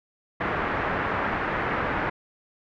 white low-pass noise, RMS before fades -27 dBFS, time 0.4-2.1 s, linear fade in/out 10 ms, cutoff 1800 Hz, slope 24 dB/octave, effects none

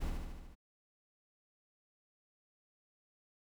brown noise with echo, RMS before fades -36 dBFS, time 0-0.11 s, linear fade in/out 20 ms, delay 74 ms, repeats 6, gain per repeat -3 dB, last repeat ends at 0.554 s, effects none

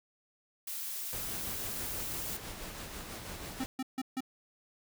blue noise, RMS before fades -39 dBFS, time 0.67-2.37 s, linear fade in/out 5 ms
pink noise with tremolo, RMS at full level -42 dBFS, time 1.13-3.66 s, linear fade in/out 0 ms, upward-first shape sine, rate 6.1 Hz, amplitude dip 35%
square tone bursts, 261.6 Hz, C4, in tune, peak -33 dBFS, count 4, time 3.6-4.206 s, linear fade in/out 5 ms, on 39 ms, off 150 ms
effects none

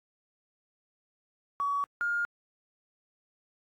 triangle tone pair in turn, 1131 / 1414.7 Hz, C#6 / F6, +34 / +22 cents, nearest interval major third, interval 388 cents, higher second, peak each -23 / -23 dBFS, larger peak neither, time 1.6-1.84 / 2.01-2.25 s, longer neither, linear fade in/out 0 ms, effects tanh soft clip ceiling -25 dBFS + AAC 64 kbps

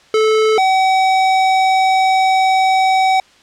square tone pair in turn, 435.8 / 759.8 Hz, A4 / F#5, -17 / +46 cents, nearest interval minor seventh, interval 963 cents, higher second, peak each -11 dBFS, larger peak neither, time 0.14-0.58 / 0.58-3.2 s, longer second, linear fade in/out 2 ms, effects white hiss -48 dBFS RMS until 3.42 s + low-pass 5000 Hz 12 dB/octave

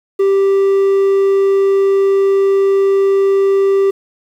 triangle tone, 392 Hz, G4, in tune, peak -7 dBFS, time 0.19-3.91 s, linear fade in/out 10 ms, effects 7-bit

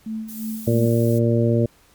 sine tone with tremolo, 220 Hz, A3, in tune, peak -24 dBFS, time 0.06-0.86 s, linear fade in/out 5 ms, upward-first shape sine, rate 2.9 Hz, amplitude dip 70%
violet noise, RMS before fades -37 dBFS, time 0.28-1.19 s, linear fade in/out 10 ms
harmonic tone, 116.54 Hz, A#2, in tune, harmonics 1 / 2 / 3 / 4 / 5, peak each -18 / -21 / -23 / -24 / -25 dBFS, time 0.67-1.66 s, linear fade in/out 5 ms
effects pink hiss -55 dBFS RMS until 1.94 s + MP3 96 kbps

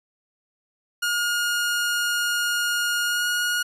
sawtooth tone with pitch glide, 1428 to 1441.3 Hz, F6 to F#6, +38 to -46 cents, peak -18 dBFS, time 1.02-3.63 s, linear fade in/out 10 ms, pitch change +16 cents, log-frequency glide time 3.05-3.25 s, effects resampled to 32000 Hz

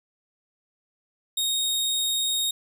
sawtooth tone, 3729 Hz, A#7, in tune, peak -20 dBFS, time 1.37-2.51 s, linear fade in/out 5 ms, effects none

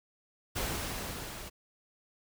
pink noise with level ramp, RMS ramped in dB -33 to -44 dBFS, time 0.55-1.5 s, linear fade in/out 20 ms, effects none

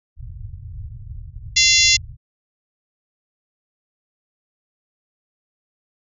white low-pass noise, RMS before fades -34 dBFS, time 0.16-2.17 s, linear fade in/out 50 ms, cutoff 120 Hz, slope 48 dB/octave
harmonic tone, 688 Hz, F5, 26 cents flat, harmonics 3 / 4 / 5 / 6 / 7 / 8 / 9 / 10, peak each -20 / -20 / -20 / -20 / -20 / -20 / -20 / -20 dBFS, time 1.56-1.97 s, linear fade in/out 10 ms
effects none

